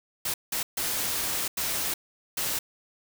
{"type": "noise bursts at uneven times", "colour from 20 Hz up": "white", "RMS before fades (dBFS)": -29, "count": 5, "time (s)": [[0.25, 0.34], [0.52, 0.63], [0.77, 1.48], [1.57, 1.94], [2.37, 2.59]], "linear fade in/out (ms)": 5, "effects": []}